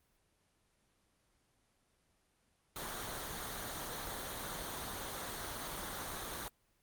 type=noise with comb filter; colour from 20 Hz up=pink; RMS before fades=-42 dBFS; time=2.76-6.48 s; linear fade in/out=0 ms; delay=0.39 ms; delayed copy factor=-0.5; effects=pink hiss -75 dBFS RMS until 6.82 s + Opus 24 kbps